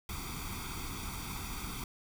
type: noise with comb filter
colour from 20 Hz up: pink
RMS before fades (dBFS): -40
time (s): 0.09-1.84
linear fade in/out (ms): 2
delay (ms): 0.86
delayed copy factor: +0.85
effects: none